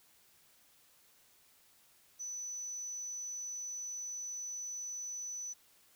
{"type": "tone", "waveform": "sine", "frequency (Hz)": 5980, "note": "F#8", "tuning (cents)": 17, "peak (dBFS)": -39, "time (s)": [2.19, 5.54], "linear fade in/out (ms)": 20, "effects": ["white hiss -66 dBFS RMS until 5.95 s"]}